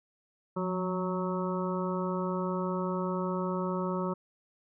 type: harmonic tone with a mistuned harmonic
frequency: 185 Hz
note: F#3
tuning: in tune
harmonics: 1 / 2 / 3 / 5 / 6 / 7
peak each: -32 / -35 / -37 / -39 / -40 / -40 dBFS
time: 0.56-4.14 s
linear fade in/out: 10 ms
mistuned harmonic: 1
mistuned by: -54 cents
effects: none